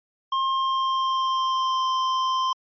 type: tone with pitch glide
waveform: square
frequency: 1065 to 1042.5 Hz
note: C6 to C6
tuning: +30 to -7 cents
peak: -22 dBFS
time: 0.32-2.53 s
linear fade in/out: 5 ms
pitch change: -37 cents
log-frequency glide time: 0.49-1.89 s
effects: resampled to 11025 Hz